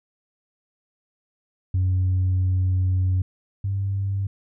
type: tone pair in turn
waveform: sine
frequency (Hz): 92.5 / 98.26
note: F#2 / G2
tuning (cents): 0 / +5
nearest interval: minor second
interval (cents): 105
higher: second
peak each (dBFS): -16 / -21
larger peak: first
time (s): 1.74-3.22 / 3.64-4.27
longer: first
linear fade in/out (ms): 5
effects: tanh soft clip ceiling -16 dBFS